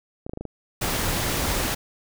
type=clicks; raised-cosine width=2 ms; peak=-19 dBFS; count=6; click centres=0.265 / 0.295 / 0.335 / 0.374 / 0.41 / 0.453 s
type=noise; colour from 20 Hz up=pink; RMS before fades=-25 dBFS; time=0.81-1.75 s; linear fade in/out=10 ms
effects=none